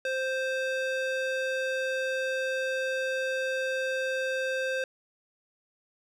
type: tone with band-pass filter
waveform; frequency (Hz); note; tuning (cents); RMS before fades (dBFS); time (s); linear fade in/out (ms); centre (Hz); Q
square; 523.3; C5; 0; -30; 0.05-4.84; 2; 1600; 0.71
effects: none